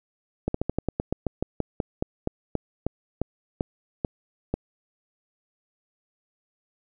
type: slowing click train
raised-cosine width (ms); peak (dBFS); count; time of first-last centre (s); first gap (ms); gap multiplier
2; -11; 20; 0.48-4.54; 64; 1.12
effects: none